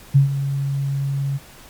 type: tone with ADSR envelope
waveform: sine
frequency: 138.59 Hz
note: C#3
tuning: in tune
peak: -7 dBFS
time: 0.14-1.39 s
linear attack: 20 ms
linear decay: 120 ms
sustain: -12 dB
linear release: 31 ms
effects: pink hiss -44 dBFS RMS until 1.69 s + MP3 96 kbps